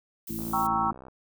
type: noise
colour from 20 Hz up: violet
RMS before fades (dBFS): -39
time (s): 0.27-0.67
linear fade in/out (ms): 5
type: harmonic tone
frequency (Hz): 55.5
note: A1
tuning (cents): +16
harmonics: 1 / 2 / 3 / 4 / 5 / 6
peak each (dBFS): -45 / -44 / -40 / -35 / -46 / -38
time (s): 0.29-0.93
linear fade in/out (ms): 10
type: click train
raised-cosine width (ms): 1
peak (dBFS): -31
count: 46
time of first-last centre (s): 0.39-1.083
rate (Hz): 64.9
type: chord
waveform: sine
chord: G diminished seventh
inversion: none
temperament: equal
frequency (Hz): 784 / 932.3 / 1108.7 / 1318.5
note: G5 / Bb5 / Db6 / Fb6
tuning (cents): 0 / 0 / 0 / 0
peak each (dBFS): -29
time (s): 0.53-0.91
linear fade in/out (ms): 5
effects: none